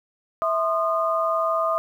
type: tone cluster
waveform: sine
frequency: 654 / 1051 / 1226 Hz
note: E5 / C6 / D#6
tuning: -14 / +7 / -26 cents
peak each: -23 / -29 / -23 dBFS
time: 0.42-1.78 s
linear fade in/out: 0 ms
effects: 9-bit

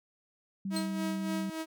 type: tone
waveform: sine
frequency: 193.8 Hz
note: G3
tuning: 20 cents flat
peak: -32 dBFS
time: 0.65-1.5 s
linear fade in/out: 5 ms
type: tone with tremolo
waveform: sawtooth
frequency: 320 Hz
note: D#4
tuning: 49 cents sharp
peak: -29 dBFS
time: 0.7-1.66 s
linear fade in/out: 50 ms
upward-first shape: sine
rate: 3.5 Hz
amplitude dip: 60%
type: tone with exponential decay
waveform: 30% pulse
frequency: 4186 Hz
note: C8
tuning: in tune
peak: -29 dBFS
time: 0.76-0.9 s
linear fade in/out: 5 ms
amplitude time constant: 30 ms
effects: none

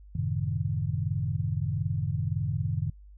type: chord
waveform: sine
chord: F# diminished seventh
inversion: none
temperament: equal with one note detuned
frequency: 92.5 / 110 / 133.95 / 155.56 Hz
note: F#2 / A2 / C3 / Eb3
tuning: 0 / 0 / +41 / 0 cents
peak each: -32 dBFS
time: 0.15-2.9 s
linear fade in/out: 5 ms
effects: noise-tail reverb RT60 0.1 s tail -25 dB re dry + added 50 Hz sine -47 dBFS peak until 3.17 s

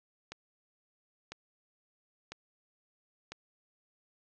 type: click train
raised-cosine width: 0.2 ms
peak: -24 dBFS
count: 4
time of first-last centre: 0.32-3.32 s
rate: 1 Hz
effects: low-pass 7000 Hz 12 dB/octave

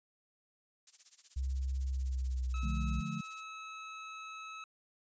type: noise with tremolo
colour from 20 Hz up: violet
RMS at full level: -46 dBFS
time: 0.87-3.43 s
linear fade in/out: 2 ms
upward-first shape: sine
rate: 16 Hz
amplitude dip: 90%
type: tone with pitch glide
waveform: sine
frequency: 66.2 to 63.14 Hz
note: C2 to B1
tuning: +21 to +39 cents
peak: -32 dBFS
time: 1.36-3.01 s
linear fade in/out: 10 ms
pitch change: -82 cents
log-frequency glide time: 1.9-2.52 s
type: tone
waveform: 25% pulse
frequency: 1295 Hz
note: E6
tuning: 31 cents flat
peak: -40 dBFS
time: 2.54-4.64 s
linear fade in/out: 2 ms
type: chord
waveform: sine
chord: D minor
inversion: none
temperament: equal with one note detuned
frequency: 146.83 / 174.61 / 216.8 Hz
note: D3 / F3 / A3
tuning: 0 / 0 / -25 cents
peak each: -40 dBFS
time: 2.63-3.21 s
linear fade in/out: 5 ms
effects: resampled to 16000 Hz

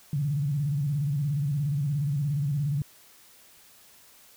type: tone with vibrato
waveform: sine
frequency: 143.6 Hz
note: D3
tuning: 39 cents flat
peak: -24 dBFS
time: 0.13-2.82 s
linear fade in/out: 2 ms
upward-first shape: square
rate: 17 Hz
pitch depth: 100 cents each way
effects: white hiss -55 dBFS RMS until 4.36 s

